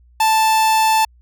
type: tone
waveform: 45% pulse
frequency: 880 Hz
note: A5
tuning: in tune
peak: -12 dBFS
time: 0.2-1.05 s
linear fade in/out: 5 ms
effects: added 60 Hz sine -47 dBFS peak until 1.21 s